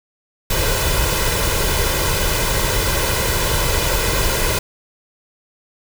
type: noise with comb filter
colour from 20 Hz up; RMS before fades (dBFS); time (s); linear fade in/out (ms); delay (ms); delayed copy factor
pink; -18; 0.5-4.59; 5; 2; +0.65
effects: none